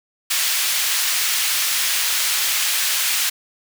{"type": "high-pass noise", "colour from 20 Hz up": "pink", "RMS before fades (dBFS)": -20, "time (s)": [0.3, 3.3], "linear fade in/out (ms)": 10, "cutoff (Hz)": 2200, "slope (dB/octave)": 12, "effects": []}